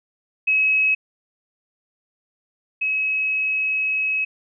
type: tone pair in turn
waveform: sine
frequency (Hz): 2562 / 2562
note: E7 / E7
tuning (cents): -50 / -50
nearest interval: unison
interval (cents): 0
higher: neither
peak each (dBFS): -15 / -19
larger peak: first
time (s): 0.47-0.95 / 2.81-4.25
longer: second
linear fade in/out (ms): 10
effects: none